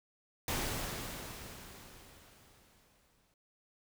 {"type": "noise with exponential decay", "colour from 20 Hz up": "pink", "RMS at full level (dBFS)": -34, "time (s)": [0.48, 3.34], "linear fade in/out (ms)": 2, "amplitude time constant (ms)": 620, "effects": []}